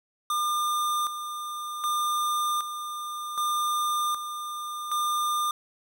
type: tone with tremolo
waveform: square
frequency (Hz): 1203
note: D6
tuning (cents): +41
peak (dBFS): -25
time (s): 0.3-5.51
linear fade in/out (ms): 2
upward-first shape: square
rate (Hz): 0.65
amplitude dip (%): 60
effects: none